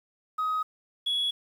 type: tone pair in turn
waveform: sine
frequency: 1260 / 3366 Hz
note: D#6 / G#7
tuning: +21 / +23 cents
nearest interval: octave + perfect fourth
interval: 1702 cents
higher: second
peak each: -24 / -23 dBFS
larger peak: second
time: 0.38-0.63 / 1.06-1.31 s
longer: neither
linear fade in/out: 10 ms
effects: tanh soft clip ceiling -22 dBFS + 9-bit